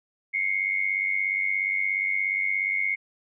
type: tone pair together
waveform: sine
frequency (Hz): 2110 / 2207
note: C7 / C#7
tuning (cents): +14 / -8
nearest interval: minor second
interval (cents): 78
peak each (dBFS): -26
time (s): 0.33-2.96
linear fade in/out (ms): 20
effects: none